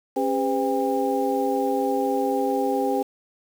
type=tone cluster; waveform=sine; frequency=272.3 / 403.8 / 508 / 803 Hz; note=C#4 / G#4 / B4 / G5; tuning=-31 / -49 / +49 / +41 cents; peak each=-26 dBFS; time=0.16-3.03 s; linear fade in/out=10 ms; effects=7-bit